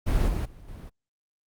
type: noise with level steps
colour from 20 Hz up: brown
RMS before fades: -22 / -27 / -46 / -40 dBFS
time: 0.06-0.9 s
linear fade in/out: 20 ms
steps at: 0.28 / 0.45 / 0.68 s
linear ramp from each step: 5 ms
effects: Opus 32 kbps